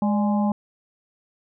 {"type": "harmonic tone with a mistuned harmonic", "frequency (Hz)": 207.7, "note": "G#3", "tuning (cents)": 0, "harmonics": [1, 3, 4, 5], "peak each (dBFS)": [-19, -31, -28, -35], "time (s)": [0.02, 0.52], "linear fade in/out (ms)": 2, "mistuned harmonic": 3, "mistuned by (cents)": -80, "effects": []}